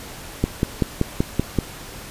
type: click train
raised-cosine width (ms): 3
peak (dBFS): -4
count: 7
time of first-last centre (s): 0.44-1.587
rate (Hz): 5.23
effects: pink hiss -37 dBFS RMS until 2.1 s + resampled to 32000 Hz